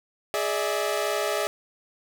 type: tone cluster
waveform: sawtooth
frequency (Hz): 416.4 / 588 / 651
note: G#4 / D5 / E5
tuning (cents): +5 / +2 / -22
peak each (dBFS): -25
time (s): 0.34-1.47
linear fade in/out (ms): 0
effects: none